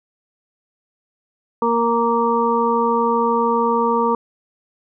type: harmonic tone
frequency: 233.1 Hz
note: A#3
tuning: in tune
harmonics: 1 / 2 / 4 / 5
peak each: -22 / -19 / -19 / -22 dBFS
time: 1.62-4.15 s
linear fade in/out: 2 ms
effects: none